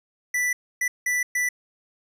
square tone bursts at uneven times, 1975.5 Hz, B6, in tune, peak -22 dBFS, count 4, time 0.34-0.53 / 0.81-0.88 / 1.06-1.23 / 1.35-1.49 s, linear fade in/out 5 ms, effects resampled to 32000 Hz

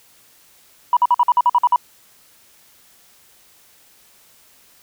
sine tone bursts, 974 Hz, B5, 24 cents flat, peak -9 dBFS, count 10, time 0.93-1.76 s, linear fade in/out 2 ms, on 38 ms, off 50 ms, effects tanh soft clip ceiling -5 dBFS + white hiss -52 dBFS RMS until 4.82 s

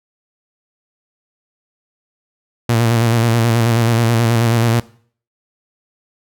sawtooth tone with vibrato, 116 Hz, A#2, 8 cents flat, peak -8 dBFS, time 2.69-4.8 s, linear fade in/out 5 ms, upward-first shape square, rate 9.3 Hz, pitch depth 38 cents each way, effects noise-tail reverb RT60 0.5 s tail -20 dB re dry

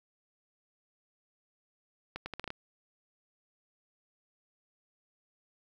accelerating click train, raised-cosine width 0.3 ms, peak -22 dBFS, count 7, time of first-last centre 2.16-2.504 s, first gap 100 ms, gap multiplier 0.77, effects 10-bit

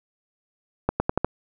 accelerating click train, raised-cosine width 1 ms, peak -6 dBFS, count 5, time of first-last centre 0.89-1.246 s, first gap 110 ms, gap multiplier 0.86, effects none

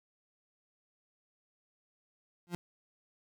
30% pulse tone with exponential growth, 174.4 Hz, F3, 2 cents flat, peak -28 dBFS, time 2.47-2.55 s, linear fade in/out 0 ms, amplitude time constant 17 ms, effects none

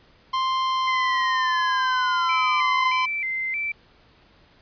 45% pulse tone with pitch glide, 1046.5 to 1023.8 Hz, C6 to C6, 0 to -38 cents, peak -21 dBFS, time 0.33-3.06 s, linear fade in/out 10 ms, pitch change -38 cents, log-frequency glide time 0.62-1.93 s
sine linear sweep, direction down, 2086 to 1019 Hz, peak -25 dBFS, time 0.87-2.91 s, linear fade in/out 10 ms
sine tone with vibrato, 2200 Hz, C#7, 14 cents flat, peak -24 dBFS, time 2.29-3.72 s, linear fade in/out 5 ms, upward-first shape square, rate 1.6 Hz, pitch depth 100 cents each way
effects pink hiss -56 dBFS RMS until 4.61 s + resampled to 11025 Hz

